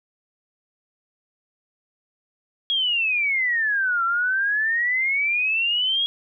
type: exponential two-way sweep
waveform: sine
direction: down then up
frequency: 3322 to 1347 to 3322 Hz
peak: -19 dBFS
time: 2.7-6.06 s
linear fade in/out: 0 ms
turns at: 4.04 s
effects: none